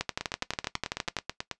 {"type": "two click trains", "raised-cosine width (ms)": 0.2, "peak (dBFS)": [-11, -14], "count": [15, 13], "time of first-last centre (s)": [[0.01, 1.167], [0.21, 1.513]], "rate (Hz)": [12.1, 9.21], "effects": ["noise-tail reverb RT60 0.1 s tail -17 dB re dry", "resampled to 22050 Hz"]}